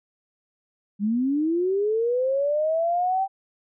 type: linear sweep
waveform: sine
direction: up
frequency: 196 to 784 Hz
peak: -20 dBFS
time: 0.99-3.28 s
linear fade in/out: 50 ms
effects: none